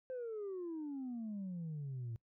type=exponential sweep; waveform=sine; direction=down; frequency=523.3 to 111.7 Hz; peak=-38 dBFS; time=0.1-2.16 s; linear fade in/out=0 ms; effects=noise-tail reverb RT60 0.1 s tail -25 dB re dry + tanh soft clip ceiling -38 dBFS